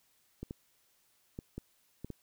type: clicks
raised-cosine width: 3 ms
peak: -27 dBFS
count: 6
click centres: 0.43 / 0.509 / 1.389 / 1.58 / 2.046 / 2.103 s
effects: white hiss -71 dBFS RMS until 2.22 s